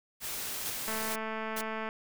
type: noise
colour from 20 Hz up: white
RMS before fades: -37 dBFS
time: 0.2-1.16 s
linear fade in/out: 50 ms
type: noise bursts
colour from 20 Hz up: white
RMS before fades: -37 dBFS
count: 3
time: 0.65-1.615 s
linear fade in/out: 10 ms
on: 55 ms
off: 400 ms
type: click train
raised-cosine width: 0.5 ms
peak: -22 dBFS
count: 223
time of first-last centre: 0.88-1.889 s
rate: 220 Hz
effects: none